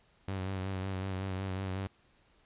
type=tone with vibrato; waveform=sawtooth; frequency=95.1 Hz; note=F#2; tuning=48 cents sharp; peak=-30 dBFS; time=0.28-1.87 s; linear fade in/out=0 ms; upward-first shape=sine; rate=5.4 Hz; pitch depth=42 cents each way; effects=pink hiss -67 dBFS RMS until 2.45 s + resampled to 8000 Hz

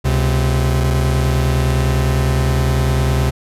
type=tone pair together; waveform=45% pulse; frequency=69.34 / 128.8 Hz; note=C#2 / C3; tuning=+1 / -27 cents; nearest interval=major seventh; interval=1072 cents; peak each=-16 dBFS; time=0.04-3.31 s; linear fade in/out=20 ms; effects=resampled to 32000 Hz

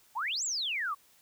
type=exponential two-way sweep; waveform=sine; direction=up then down; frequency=798 to 7900 to 1079 Hz; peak=-30 dBFS; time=0.15-0.95 s; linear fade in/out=20 ms; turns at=0.44 s; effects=white hiss -63 dBFS RMS until 1.21 s

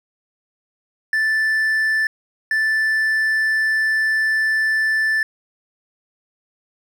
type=tone bursts at uneven times; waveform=triangle; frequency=1760 Hz; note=A6; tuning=in tune; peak=-14 dBFS; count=2; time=1.13-2.07 / 2.51-5.23 s; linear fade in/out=2 ms; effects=none

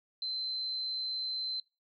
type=tone; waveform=sine; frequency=4082 Hz; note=C8; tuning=44 cents flat; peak=-33 dBFS; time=0.22-1.6 s; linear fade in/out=2 ms; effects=noise-tail reverb RT60 0.3 s tail -25 dB re dry

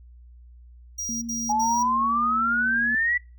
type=tone bursts; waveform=square; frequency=5730 Hz; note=F8; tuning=44 cents sharp; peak=-28 dBFS; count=3; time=0.98-1.832 s; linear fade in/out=10 ms; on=240 ms; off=66 ms
type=tone; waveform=sine; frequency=233.1 Hz; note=A#3; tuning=in tune; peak=-30 dBFS; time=1.09-2.95 s; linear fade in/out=0 ms
type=exponential sweep; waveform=sine; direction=up; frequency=830 to 1975.5 Hz; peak=-20 dBFS; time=1.49-3.18 s; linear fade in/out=10 ms
effects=noise-tail reverb RT60 0.3 s tail -25 dB re dry + added 60 Hz sine -45 dBFS peak until 3.38 s

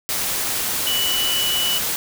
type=tone in noise; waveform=sine; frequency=2960 Hz; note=F#7; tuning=in tune; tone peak=-20 dBFS; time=0.87-1.78 s; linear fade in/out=0 ms; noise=white; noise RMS=-23 dBFS; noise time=0.09-1.96 s; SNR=0 dB; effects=none

